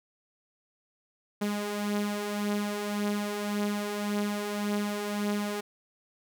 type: beating tone pair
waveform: sawtooth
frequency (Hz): 205 / 206.8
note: G#3 / G#3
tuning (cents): -22 / -7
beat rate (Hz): 1.8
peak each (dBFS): -31 / -26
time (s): 1.41-5.61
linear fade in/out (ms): 10
effects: none